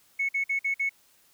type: tone bursts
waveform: sine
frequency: 2204 Hz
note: C#7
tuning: 11 cents flat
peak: -23 dBFS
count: 5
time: 0.19-0.894 s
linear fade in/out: 10 ms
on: 100 ms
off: 51 ms
effects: tanh soft clip ceiling -19 dBFS + white hiss -62 dBFS RMS until 1.33 s